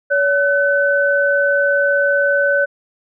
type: tone pair together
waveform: sine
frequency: 567 / 1512.1 Hz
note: C#5 / F#6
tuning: +39 / +37 cents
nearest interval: octave + perfect fourth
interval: 1698 cents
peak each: -15 dBFS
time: 0.1-2.66 s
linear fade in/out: 20 ms
effects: none

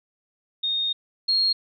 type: tone pair in turn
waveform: sine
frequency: 3696 / 4263 Hz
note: A#7 / C8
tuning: -16 / +32 cents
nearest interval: major second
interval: 248 cents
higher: second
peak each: -22 / -18 dBFS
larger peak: second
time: 0.63-0.93 / 1.28-1.53 s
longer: first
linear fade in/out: 10 ms
effects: none

